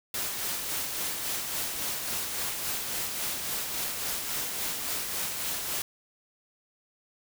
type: noise with tremolo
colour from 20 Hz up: white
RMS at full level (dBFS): -31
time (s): 0.14-5.82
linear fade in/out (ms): 2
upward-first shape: sine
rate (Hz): 3.6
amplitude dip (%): 35
effects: none